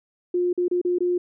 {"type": "tone with dropouts", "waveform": "sine", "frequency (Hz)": 355.6, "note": "F4", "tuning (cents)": 31, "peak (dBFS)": -19, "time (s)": [0.34, 1.18], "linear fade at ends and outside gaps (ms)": 5, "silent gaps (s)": [[0.53, 0.576], [0.682, 0.712], [0.815, 0.849], [0.985, 1.005]], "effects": []}